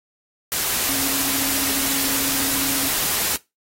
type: tone in noise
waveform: sine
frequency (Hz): 272.9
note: C#4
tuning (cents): -27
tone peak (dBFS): -30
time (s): 0.89-2.89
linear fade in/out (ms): 0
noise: white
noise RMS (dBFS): -22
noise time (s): 0.52-3.36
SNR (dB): -11
effects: noise-tail reverb RT60 0.2 s tail -19 dB re dry + AAC 48 kbps